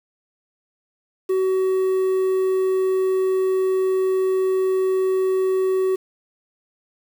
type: tone with quantisation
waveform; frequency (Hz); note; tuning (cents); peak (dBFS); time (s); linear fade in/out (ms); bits
triangle; 377.1; F#4; +33; -15; 1.29-5.96; 10; 7
effects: none